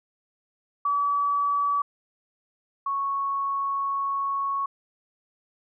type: tone pair in turn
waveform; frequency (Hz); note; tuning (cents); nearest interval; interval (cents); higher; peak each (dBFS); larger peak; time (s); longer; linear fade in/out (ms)
sine; 1145 / 1106.6; D6 / C#6; -44 / -3; minor second; 59; first; -21 / -24; first; 0.85-1.82 / 2.86-4.66; second; 5
effects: none